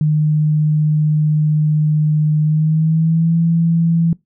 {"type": "tone with pitch glide", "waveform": "sine", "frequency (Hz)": [152.6, 166.41], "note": ["D#3", "E3"], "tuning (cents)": [-33, 17], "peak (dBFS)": -11, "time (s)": [0.01, 4.13], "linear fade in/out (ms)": 2, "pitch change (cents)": 150, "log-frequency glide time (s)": [2.41, 3.36], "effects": ["noise-tail reverb RT60 0.2 s tail -23 dB re dry"]}